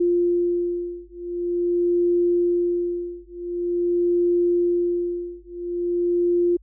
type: beating tone pair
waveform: sine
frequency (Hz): 349.2 / 349.66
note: F4 / F4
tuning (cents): 0 / +2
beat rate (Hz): 0.46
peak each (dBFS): -22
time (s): 0-6.57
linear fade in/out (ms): 10
effects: added 50 Hz sine -48 dBFS peak until 6.62 s